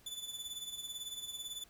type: tone with tremolo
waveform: sawtooth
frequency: 3484 Hz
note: A7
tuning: 18 cents flat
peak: -36 dBFS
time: 0.06-1.64 s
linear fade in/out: 5 ms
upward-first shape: sine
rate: 18 Hz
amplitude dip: 65%
effects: pink hiss -64 dBFS RMS until 1.69 s